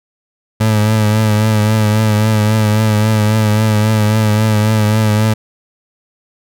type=tone with vibrato; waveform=30% pulse; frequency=107.7 Hz; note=A2; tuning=37 cents flat; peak=-7 dBFS; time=0.6-5.34 s; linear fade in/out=10 ms; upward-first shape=triangle; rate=3.7 Hz; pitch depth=46 cents each way; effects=none